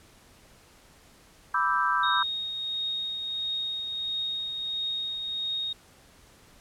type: chord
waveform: sine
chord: E minor seventh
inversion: second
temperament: equal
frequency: 987.8 / 1174.7 / 1318.5 / 1568 Hz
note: B5 / D6 / E6 / G6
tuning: 0 / 0 / 0 / 0 cents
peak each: -28 dBFS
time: 1.54-2.23 s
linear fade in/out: 5 ms
type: tone with tremolo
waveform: sine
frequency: 3729 Hz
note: A#7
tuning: in tune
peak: -27 dBFS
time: 2.03-5.73 s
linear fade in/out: 5 ms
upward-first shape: triangle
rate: 1.5 Hz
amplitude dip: 40%
effects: pink hiss -56 dBFS RMS until 6.6 s + low-pass 12000 Hz 12 dB/octave